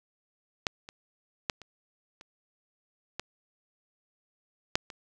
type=clicks; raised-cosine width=0.2 ms; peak=-9 / -26 / -10 / -29 / -30 / -16 / -6 / -25 dBFS; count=8; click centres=0.668 / 0.889 / 1.498 / 1.617 / 2.211 / 3.196 / 4.755 / 4.902 s; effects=none